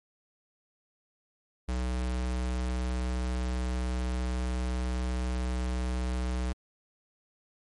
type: tone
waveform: square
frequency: 62.3 Hz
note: B1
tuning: 16 cents sharp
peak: -29 dBFS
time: 1.68-6.53 s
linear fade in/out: 10 ms
effects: MP3 48 kbps